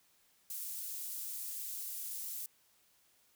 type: high-pass noise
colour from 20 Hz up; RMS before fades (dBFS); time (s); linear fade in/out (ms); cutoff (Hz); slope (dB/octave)
pink; -42; 0.5-2.46; 2; 11000; 12
effects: white hiss -70 dBFS RMS until 3.35 s